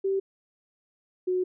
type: tone pair in turn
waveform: sine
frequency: 388.3 / 366.5 Hz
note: G4 / F#4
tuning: -16 / -16 cents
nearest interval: minor second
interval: 100 cents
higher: first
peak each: -23 dBFS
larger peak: neither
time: 0.04-0.2 / 1.27-1.44 s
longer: second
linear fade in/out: 10 ms
effects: none